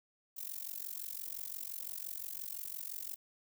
violet noise with amplitude modulation, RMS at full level -39 dBFS, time 0.36-3.16 s, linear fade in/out 20 ms, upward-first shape sine, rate 45.8 Hz, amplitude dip 95%, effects none

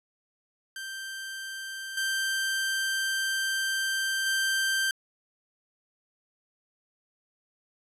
sawtooth tone with level steps, 1568 Hz, G6, in tune, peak -32 / -23 / -21 dBFS, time 0.76-4.91 s, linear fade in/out 2 ms, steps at 1.97 / 4.26 s, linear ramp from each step 5 ms, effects resampled to 32000 Hz

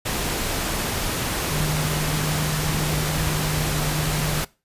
sine tone in noise, 152.6 Hz, D#3, 33 cents flat, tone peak -24 dBFS, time 1.5-4.41 s, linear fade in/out 10 ms, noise pink, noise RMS -25 dBFS, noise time 0.05-4.45 s, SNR -2 dB, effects noise-tail reverb RT60 0.3 s tail -22 dB re dry + resampled to 32000 Hz

